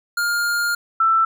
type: tone pair in turn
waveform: square / sine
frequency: 1410 / 1330.9 Hz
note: F6 / E6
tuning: +16 / +16 cents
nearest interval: minor second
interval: 100 cents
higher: first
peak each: -19 / -13 dBFS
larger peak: second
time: 0.17-0.75 / 1-1.25 s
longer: first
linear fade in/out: 5 ms
effects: none